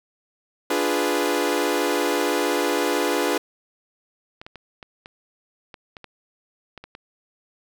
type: chord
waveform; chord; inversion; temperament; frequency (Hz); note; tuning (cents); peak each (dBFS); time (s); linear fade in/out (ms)
sawtooth; D diminished seventh; none; equal; 293.7 / 349.2 / 415.3 / 493.9; D4 / F4 / Ab4 / Cb5; 0 / 0 / 0 / 0; -22; 0.7-3.38; 5
type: clicks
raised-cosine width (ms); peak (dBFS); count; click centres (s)
0.3; -23; 11; 4.415 / 4.465 / 4.557 / 4.828 / 5.059 / 5.742 / 5.968 / 6.043 / 6.777 / 6.84 / 6.951
effects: none